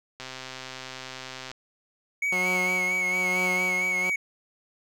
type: click train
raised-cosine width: 0.2 ms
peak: -20 dBFS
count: 172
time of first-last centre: 0.2-1.515 s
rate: 130 Hz
type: tone with vibrato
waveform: triangle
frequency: 2217 Hz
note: C#7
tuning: in tune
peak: -22 dBFS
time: 2.22-4.16 s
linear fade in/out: 5 ms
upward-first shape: sine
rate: 4.4 Hz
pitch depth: 43 cents each way
type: tone with tremolo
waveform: 10% pulse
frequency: 182.5 Hz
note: F#3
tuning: 24 cents flat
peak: -19 dBFS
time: 2.32-4.1 s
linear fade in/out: 5 ms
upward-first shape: triangle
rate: 1.1 Hz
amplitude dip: 65%
effects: none